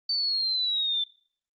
sine linear sweep, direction down, 4576 to 3520 Hz, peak -24 dBFS, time 0.09-1.04 s, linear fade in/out 5 ms, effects noise-tail reverb RT60 0.5 s tail -22 dB re dry + Opus 48 kbps

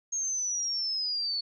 sine linear sweep, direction down, 6520 to 4398 Hz, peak -28 dBFS, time 0.12-1.41 s, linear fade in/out 10 ms, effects none

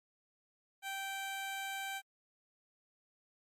15% pulse tone, 780 Hz, G5, 9 cents flat, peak -32 dBFS, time 0.82-2.02 s, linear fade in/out 50 ms, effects MP3 64 kbps

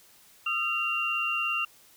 sine tone cluster, 1230 / 1347 / 2770 Hz, D#6 / E6 / F7, -20 / +37 / -15 cents, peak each -33 / -35 / -27 dBFS, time 0.46-1.65 s, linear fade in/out 5 ms, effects white hiss -57 dBFS RMS until 1.96 s

